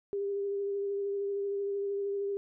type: tone with vibrato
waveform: sine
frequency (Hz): 400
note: G4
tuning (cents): +35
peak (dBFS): -30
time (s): 0.13-2.37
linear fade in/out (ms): 0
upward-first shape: sine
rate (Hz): 13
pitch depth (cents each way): 17
effects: none